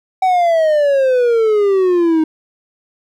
triangle exponential sweep, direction down, 762 to 311.1 Hz, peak -8 dBFS, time 0.22-2.24 s, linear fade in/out 5 ms, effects none

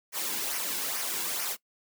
white noise with flanger, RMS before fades -32 dBFS, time 0.12-1.57 s, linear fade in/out 50 ms, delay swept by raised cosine 0.25 to 1.65 ms, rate 2.3 Hz, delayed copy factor -0.55, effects noise-tail reverb RT60 0.1 s tail -21 dB re dry + high-pass 200 Hz 12 dB/octave

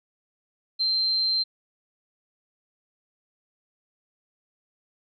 sine tone, 4136 Hz, C8, 21 cents flat, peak -21 dBFS, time 0.79-1.44 s, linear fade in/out 20 ms, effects none

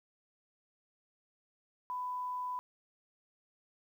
sine tone, 997 Hz, B5, 16 cents sharp, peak -35 dBFS, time 1.9-2.59 s, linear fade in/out 0 ms, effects 11-bit

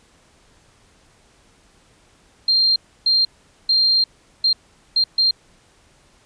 sine tone bursts at uneven times, 4186 Hz, C8, in tune, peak -13 dBFS, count 6, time 2.48-2.76 / 3.06-3.25 / 3.69-4.04 / 4.44-4.53 / 4.96-5.04 / 5.18-5.31 s, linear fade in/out 5 ms, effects pink hiss -55 dBFS RMS until 6.25 s + resampled to 22050 Hz

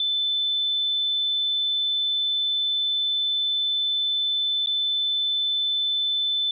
sine tone with dropouts, 3520 Hz, A7, in tune, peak -21 dBFS, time 0-6.51 s, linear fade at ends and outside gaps 2 ms, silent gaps 4.661-4.671 s, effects none

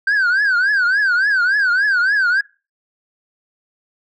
sine tone with vibrato, 1550 Hz, G6, 20 cents flat, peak -10 dBFS, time 0.07-2.41 s, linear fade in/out 5 ms, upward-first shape triangle, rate 3.5 Hz, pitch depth 190 cents each way, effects noise-tail reverb RT60 0.3 s tail -23 dB re dry + tanh soft clip ceiling -12 dBFS

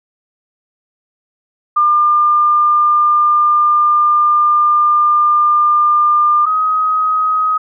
sine tone pair in turn, 1200 / 1260.6 Hz, D6 / D#6, +37 / +22 cents, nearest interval minor second, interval 85 cents, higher second, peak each -8 / -11 dBFS, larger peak first, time 1.76-6.46 / 6.46-7.58 s, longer first, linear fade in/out 10 ms, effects none

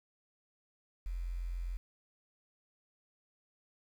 sine tone with quantisation, 43.65 Hz, F1, in tune, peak -35 dBFS, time 1.06-1.77 s, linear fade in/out 0 ms, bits 10, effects none

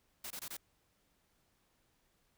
white noise bursts, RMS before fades -44 dBFS, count 4, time 0.24-0.569 s, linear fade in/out 5 ms, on 65 ms, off 23 ms, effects pink hiss -75 dBFS RMS until 2.37 s

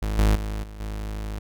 40% pulse tone with level steps, 52.4 Hz, G#1, 16 cents sharp, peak -23 / -15 / -26 / -36 / -28 dBFS, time 0.02-1.39 s, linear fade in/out 5 ms, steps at 0.18 / 0.35 / 0.63 / 0.8 s, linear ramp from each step 5 ms, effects none

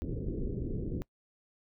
pink low-pass noise, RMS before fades -35 dBFS, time 0.02-1.02 s, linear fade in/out 0 ms, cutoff 460 Hz, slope 48 dB/octave, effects noise-tail reverb RT60 0.1 s tail -23 dB re dry

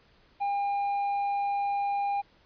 sine tone with hard clipping, 805 Hz, G5, 46 cents sharp, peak -27 dBFS, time 0.4-2.22 s, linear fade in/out 20 ms, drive 3 dB, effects pink hiss -62 dBFS RMS until 2.45 s + resampled to 11025 Hz

